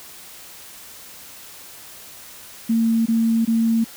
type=tone bursts; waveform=sine; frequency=227.1 Hz; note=A#3; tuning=45 cents flat; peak=-15 dBFS; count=3; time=2.69-3.844 s; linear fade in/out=10 ms; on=370 ms; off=22 ms; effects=white hiss -41 dBFS RMS until 3.96 s